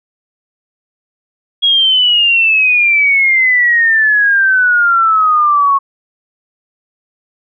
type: exponential sweep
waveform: sine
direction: down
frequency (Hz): 3322 to 1095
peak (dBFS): -7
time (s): 1.62-5.79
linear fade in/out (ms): 20
effects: none

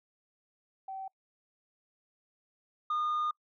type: tone pair in turn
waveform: sine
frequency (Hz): 769 / 1220.7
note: G5 / D#6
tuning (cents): -33 / -33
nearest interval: minor sixth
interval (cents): 800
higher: second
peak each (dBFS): -37 / -26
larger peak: second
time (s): 0.88-1.08 / 2.9-3.31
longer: second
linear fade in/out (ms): 5
effects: noise-tail reverb RT60 0.1 s tail -26 dB re dry + tanh soft clip ceiling -27 dBFS

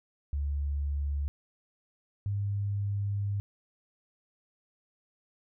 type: tone pair in turn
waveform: sine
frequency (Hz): 71.4 / 100.97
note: D2 / G#2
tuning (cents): -48 / -48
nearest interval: tritone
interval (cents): 600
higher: second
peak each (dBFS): -28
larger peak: neither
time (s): 0.33-1.28 / 2.26-3.4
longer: second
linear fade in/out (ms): 0
effects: none

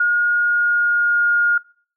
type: tone with pitch glide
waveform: sine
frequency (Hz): 1433 to 1423.1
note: F6 to F6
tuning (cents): +44 to +32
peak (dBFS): -13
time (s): 0-1.58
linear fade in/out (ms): 5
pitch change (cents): -12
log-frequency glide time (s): 0.35-1.28
effects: noise-tail reverb RT60 0.5 s tail -25 dB re dry

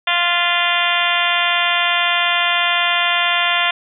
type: harmonic tone with a mistuned harmonic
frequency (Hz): 348.8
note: F4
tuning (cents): -2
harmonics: 2 / 3 / 4 / 5 / 6 / 7 / 8 / 9 / 10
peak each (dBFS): -23 / -23 / -23 / -23 / -23 / -23 / -23 / -23 / -23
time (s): 0.07-3.71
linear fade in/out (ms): 5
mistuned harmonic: 6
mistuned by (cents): -29
effects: none

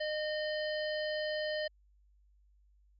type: harmonic tone with a mistuned harmonic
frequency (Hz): 612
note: D#5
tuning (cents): -29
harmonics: 1 / 3 / 5 / 7 / 8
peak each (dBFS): -34 / -40 / -44 / -47 / -48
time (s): 0-1.68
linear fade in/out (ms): 10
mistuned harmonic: 7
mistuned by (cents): -27
effects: added 50 Hz sine -63 dBFS peak until 2.99 s

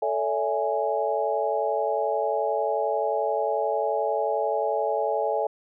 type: chord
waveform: sine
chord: A major seventh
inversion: none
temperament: equal with one note detuned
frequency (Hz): 440 / 568 / 659.3 / 830.6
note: A4 / C#5 / E5 / G#5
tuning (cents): 0 / +42 / 0 / 0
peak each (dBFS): -28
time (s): 0.02-5.47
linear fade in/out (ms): 5
effects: none

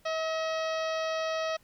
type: harmonic tone with a mistuned harmonic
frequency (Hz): 641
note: E5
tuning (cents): -49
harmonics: 1 / 2 / 3 / 4 / 5 / 6 / 7 / 8 / 9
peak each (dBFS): -30 / -36 / -40 / -42 / -44 / -46 / -47 / -48 / -49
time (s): 0.05-1.57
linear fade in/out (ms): 10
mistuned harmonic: 3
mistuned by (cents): -19
effects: pink hiss -64 dBFS RMS until 1.63 s

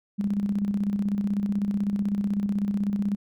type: tone with tremolo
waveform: sine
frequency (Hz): 202.3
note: G#3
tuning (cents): -45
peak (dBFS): -21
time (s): 0.18-3.16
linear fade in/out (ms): 20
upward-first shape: square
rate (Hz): 16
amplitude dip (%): 50
effects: none

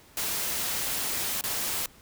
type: noise with dropouts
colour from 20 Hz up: white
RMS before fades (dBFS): -30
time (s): 0.17-1.86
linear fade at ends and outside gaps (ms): 2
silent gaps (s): 1.411-1.438
effects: pink hiss -55 dBFS RMS until 2.01 s

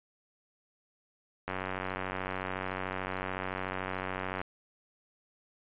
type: click train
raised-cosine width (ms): 0.5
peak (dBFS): -19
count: 276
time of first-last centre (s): 1.48-4.415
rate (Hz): 93.7
effects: resampled to 8000 Hz

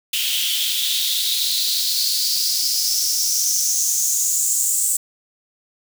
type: noise with high-pass filter sweep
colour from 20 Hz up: white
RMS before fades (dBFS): -20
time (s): 0.13-4.97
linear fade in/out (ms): 5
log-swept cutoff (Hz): 3000 to 7900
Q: 5.6
effects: none

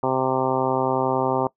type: harmonic tone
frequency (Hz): 130.81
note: C3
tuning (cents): 0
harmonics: 1 / 2 / 3 / 4 / 5 / 6 / 7 / 8 / 9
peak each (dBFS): -31 / -28 / -26 / -27 / -28 / -27 / -26 / -32 / -32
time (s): 0.03-1.47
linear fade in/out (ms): 2
effects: noise-tail reverb RT60 0.1 s tail -21 dB re dry

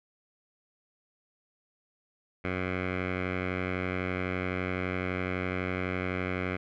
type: tone with low-pass filter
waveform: 10% pulse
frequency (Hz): 91.9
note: F#2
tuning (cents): -11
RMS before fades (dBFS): -32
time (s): 2.44-6.57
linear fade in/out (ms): 10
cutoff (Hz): 2100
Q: 3.7
effects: none

